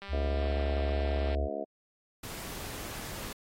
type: click train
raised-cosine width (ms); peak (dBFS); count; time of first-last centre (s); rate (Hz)
0.3; -28; 264; 0.02-1.348; 198
type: tone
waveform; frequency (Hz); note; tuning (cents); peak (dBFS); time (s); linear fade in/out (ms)
sine; 70; C#2; +18; -28; 0.08-1.49; 50
type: harmonic tone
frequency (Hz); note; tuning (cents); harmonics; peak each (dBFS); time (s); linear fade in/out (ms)
71.1; C#2; +45; 3 / 4 / 5 / 6 / 7 / 8 / 9 / 10; -45 / -42 / -42 / -41 / -42 / -46 / -36 / -43; 0.12-1.65; 20
type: noise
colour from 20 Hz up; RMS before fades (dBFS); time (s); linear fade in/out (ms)
pink; -41; 2.23-3.33; 5
effects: AAC 48 kbps